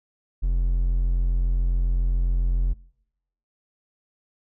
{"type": "tone", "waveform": "triangle", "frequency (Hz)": 43.65, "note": "F1", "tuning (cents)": 0, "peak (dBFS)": -17, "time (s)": [0.42, 2.74], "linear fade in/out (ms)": 20, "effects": ["noise-tail reverb RT60 0.8 s tail -23 dB re dry"]}